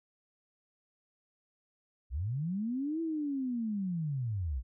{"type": "linear two-way sweep", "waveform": "sine", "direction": "up then down", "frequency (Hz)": [54.8, 332.8, 54.8], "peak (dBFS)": -31, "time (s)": [2.1, 4.63], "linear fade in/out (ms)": 50, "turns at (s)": 3.01, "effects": []}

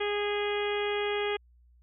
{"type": "harmonic tone", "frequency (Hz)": 412.2, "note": "G#4", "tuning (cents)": -13, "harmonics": [1, 2, 3, 4, 5, 6, 7, 8], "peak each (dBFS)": [-29, -37, -40, -40, -38, -40, -42, -40], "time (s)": [0, 1.37], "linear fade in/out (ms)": 10, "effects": ["added 60 Hz sine -57 dBFS peak until 1.82 s"]}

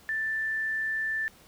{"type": "tone", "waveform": "sine", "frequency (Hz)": 1767, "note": "A6", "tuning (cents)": 7, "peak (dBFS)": -27, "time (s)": [0.09, 1.28], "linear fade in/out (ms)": 0, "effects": ["pink hiss -56 dBFS RMS until 1.47 s"]}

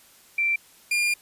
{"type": "tone pair in turn", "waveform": ["sine", "40% pulse"], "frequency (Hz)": [2349, 2408], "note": ["D7", "D7"], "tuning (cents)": [0, 43], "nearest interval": "unison", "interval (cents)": 43, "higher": "second", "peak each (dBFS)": [-20, -20], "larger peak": "neither", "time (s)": [[0.38, 0.56], [0.91, 1.14]], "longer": "second", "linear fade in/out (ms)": 5, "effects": ["white hiss -54 dBFS RMS until 1.21 s", "resampled to 32000 Hz"]}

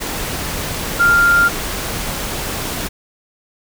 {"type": "tone in noise", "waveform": "sine", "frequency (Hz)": 1396.9, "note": "F6", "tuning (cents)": 0, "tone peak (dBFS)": -9, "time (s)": [0.99, 1.49], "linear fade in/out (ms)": 20, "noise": "pink", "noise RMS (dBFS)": -23, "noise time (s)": [0, 2.89], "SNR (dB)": 11, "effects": []}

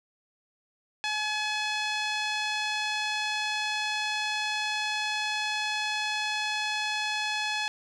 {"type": "tone with low-pass filter", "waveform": "5% pulse", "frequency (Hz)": 850, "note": "G#5", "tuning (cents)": 40, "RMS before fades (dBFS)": -30, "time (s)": [1.04, 7.68], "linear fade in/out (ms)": 0, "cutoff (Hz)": 3400, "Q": 0.96, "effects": []}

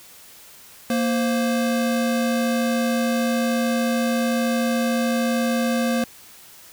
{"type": "tone pair together", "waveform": "square", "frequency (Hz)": [233, 523.3], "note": ["A#3", "C5"], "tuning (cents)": [-1, 0], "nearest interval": "octave + major second", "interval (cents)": 1401, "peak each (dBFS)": [-21, -26], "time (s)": [0.9, 6.04], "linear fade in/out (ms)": 2, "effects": ["white hiss -46 dBFS RMS until 6.72 s"]}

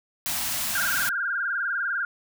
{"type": "band-stop noise", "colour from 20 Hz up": "white", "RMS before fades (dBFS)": -28, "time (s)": [0.26, 1.09], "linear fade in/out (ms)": 0, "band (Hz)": [310, 580], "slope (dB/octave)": 96}
{"type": "tone with vibrato", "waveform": "sine", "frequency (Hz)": 1502, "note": "F#6", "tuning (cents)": 26, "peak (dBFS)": -24, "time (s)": [0.75, 2.05], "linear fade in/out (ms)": 2, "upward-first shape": "sine", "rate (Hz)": 20, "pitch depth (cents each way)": 140}
{"effects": []}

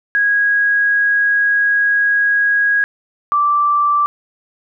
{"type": "tone pair in turn", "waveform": "sine", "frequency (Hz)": [1650, 1169.8], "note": ["G#6", "D6"], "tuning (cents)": [-12, -7], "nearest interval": "tritone", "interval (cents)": 595, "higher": "first", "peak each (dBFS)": -11, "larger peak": "neither", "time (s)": [[0.15, 2.84], [3.32, 4.06]], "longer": "first", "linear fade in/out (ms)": 0, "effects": []}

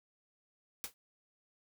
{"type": "noise with exponential decay", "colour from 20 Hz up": "white", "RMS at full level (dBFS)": -36, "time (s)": [0.84, 0.94], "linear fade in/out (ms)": 0, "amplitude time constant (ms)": 20, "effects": []}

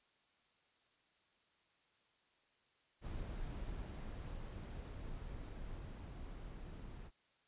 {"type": "noise with level ramp", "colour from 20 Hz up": "brown", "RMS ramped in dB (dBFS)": [-44, -50], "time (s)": [3.01, 7.11], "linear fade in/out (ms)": 50, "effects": ["white hiss -75 dBFS RMS until 7.47 s", "resampled to 8000 Hz"]}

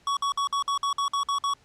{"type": "tone bursts", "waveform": "square", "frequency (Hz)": 1122, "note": "C#6", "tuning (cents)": 21, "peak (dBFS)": -24, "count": 10, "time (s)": [0.07, 1.537], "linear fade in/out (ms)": 2, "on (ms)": 99, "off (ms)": 53, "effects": ["pink hiss -60 dBFS RMS until 1.64 s", "low-pass 7000 Hz 12 dB/octave"]}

